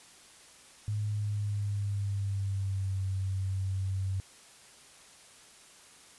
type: tone with pitch glide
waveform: sine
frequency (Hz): 105 to 95.73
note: G#2 to G2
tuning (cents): +19 to -41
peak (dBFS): -29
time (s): 0.88-4.2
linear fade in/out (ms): 0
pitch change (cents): -160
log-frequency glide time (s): 1.06-3.02
effects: white hiss -55 dBFS RMS until 6.18 s + resampled to 24000 Hz